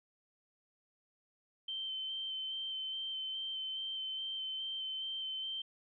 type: tone with vibrato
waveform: sine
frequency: 3102 Hz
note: G7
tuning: 19 cents flat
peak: -37 dBFS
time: 1.68-5.62 s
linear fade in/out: 5 ms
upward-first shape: square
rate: 2.4 Hz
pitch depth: 13 cents each way
effects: none